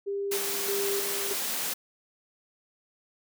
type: tone with tremolo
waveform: sine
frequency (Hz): 399.2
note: G4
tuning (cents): +32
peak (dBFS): -28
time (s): 0.06-1.34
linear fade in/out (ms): 20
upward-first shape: square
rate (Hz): 1.6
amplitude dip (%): 60
type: high-pass noise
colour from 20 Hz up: white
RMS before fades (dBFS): -31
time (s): 0.31-1.74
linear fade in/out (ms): 10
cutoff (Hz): 160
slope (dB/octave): 96
effects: none